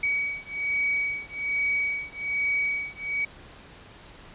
sine beating tone pair, 2264 / 2265.2 Hz, C#7 / C#7, +36 / +37 cents, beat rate 1.2 Hz, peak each -28 dBFS, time 0.03-3.25 s, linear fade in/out 5 ms, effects pink hiss -48 dBFS RMS until 4.34 s + resampled to 8000 Hz

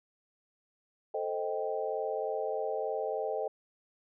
sine chord, A half-diminished seventh, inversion none, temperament equal, 440 / 523.3 / 622.3 / 784 Hz, A4 / C5 / Eb5 / G5, 0 / 0 / 0 / 0 cents, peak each -35 / -37 / -36 / -38 dBFS, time 1.14-3.48 s, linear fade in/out 5 ms, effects none

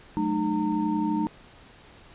sine tone cluster, 184.6 / 216.3 / 305.2 / 915 Hz, F#3 / A3 / D#4 / A#5, -4 / -29 / -33 / -32 cents, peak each -32 / -28 / -26 / -31 dBFS, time 0.17-1.27 s, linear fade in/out 0 ms, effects pink hiss -51 dBFS RMS until 2.14 s + resampled to 8000 Hz

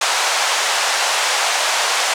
pink band-pass noise, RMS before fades -18 dBFS, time 0.01-2.14 s, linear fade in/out 5 ms, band 650 to 8400 Hz, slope 24 dB/octave, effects none

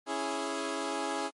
15% pulse chord, C# minor, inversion none, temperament equal, 277.2 / 329.6 / 415.3 Hz, C#4 / E4 / G#4, 0 / 0 / 0 cents, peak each -30 dBFS, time 0.06-1.31 s, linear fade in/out 50 ms, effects MP3 48 kbps

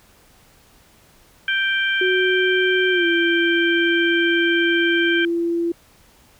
harmonic tone, 784 Hz, G5, in tune, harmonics 2 / 3 / 4, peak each -19 / -25 / -25 dBFS, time 1.48-5.25 s, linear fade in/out 2 ms
sine tone with pitch glide, 370 to 339.3 Hz, F#4 to F4, 0 to -50 cents, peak -18 dBFS, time 2.01-5.72 s, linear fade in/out 5 ms, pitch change -150 cents, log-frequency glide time 2.91-3.06 s
effects pink hiss -53 dBFS RMS until 6.39 s

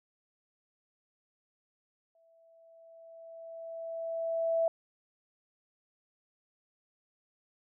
sine tone with exponential growth, 660 Hz, E5, 2 cents sharp, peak -24 dBFS, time 2.15-4.68 s, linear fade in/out 2 ms, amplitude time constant 550 ms, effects none

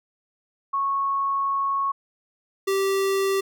sine / square tone pair in turn, 1102 / 389.6 Hz, C#6 / G4, -11 / -11 cents, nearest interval octave + tritone, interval 1800 cents, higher first, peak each -21 dBFS, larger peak neither, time 0.73-1.92 / 2.67-3.41 s, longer first, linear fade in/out 10 ms, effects none

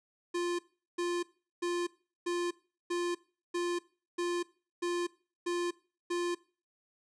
square tone bursts, 349.2 Hz, F4, in tune, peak -31 dBFS, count 10, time 0.34-6.35 s, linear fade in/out 10 ms, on 250 ms, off 390 ms, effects noise-tail reverb RT60 0.4 s tail -21 dB re dry + resampled to 22050 Hz

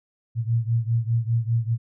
sine beating tone pair, 113.9 / 118.9 Hz, A#2 / A#2, -40 / +35 cents, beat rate 5 Hz, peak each -22 / -24 dBFS, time 0.35-1.78 s, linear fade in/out 50 ms, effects none

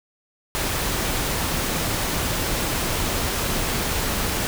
pink noise, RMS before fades -24 dBFS, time 0.55-4.47 s, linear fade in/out 0 ms, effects none

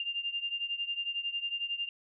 sine beating tone pair, 2794 / 2805 Hz, F7 / F7, 0 / +7 cents, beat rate 11 Hz, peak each -34 / -37 dBFS, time 0-1.89 s, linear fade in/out 2 ms, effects none

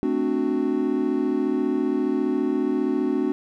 triangle chord, D dominant seventh, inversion second, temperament equal with one note detuned, 220 / 261.6 / 296.4 / 370 Hz, A3 / C4 / D4 / F#4, 0 / 0 / +16 / 0 cents, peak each -28 / -23 / -23 / -24 dBFS, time 0.03-3.32 s, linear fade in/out 0 ms, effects none

